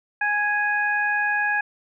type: harmonic tone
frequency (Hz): 830.6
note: G#5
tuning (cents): 0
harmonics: 1 / 2 / 3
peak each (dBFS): -26 / -21 / -30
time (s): 0.21-1.61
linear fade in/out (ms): 5
effects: none